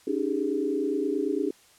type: tone cluster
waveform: sine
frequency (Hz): 280.9 / 309.3 / 389.7 / 418.8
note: C#4 / D#4 / G4 / G#4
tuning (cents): +23 / -10 / -10 / +15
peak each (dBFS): -30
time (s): 0.07-1.51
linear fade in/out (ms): 5
effects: white hiss -57 dBFS RMS until 1.78 s + low-pass 10000 Hz 12 dB/octave